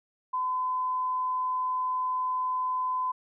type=tone; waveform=sine; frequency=1016 Hz; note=B5; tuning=49 cents sharp; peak=-26 dBFS; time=0.33-3.12 s; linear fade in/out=10 ms; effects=none